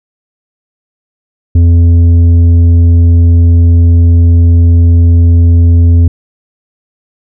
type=tone with tanh clipping; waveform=sine; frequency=85 Hz; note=F2; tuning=46 cents flat; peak=-3 dBFS; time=1.55-6.08 s; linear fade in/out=5 ms; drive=7 dB; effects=none